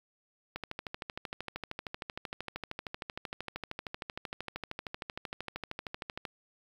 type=click train; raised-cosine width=0.3 ms; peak=-21 dBFS; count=75; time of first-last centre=0.56-6.252 s; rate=13 Hz; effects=8-bit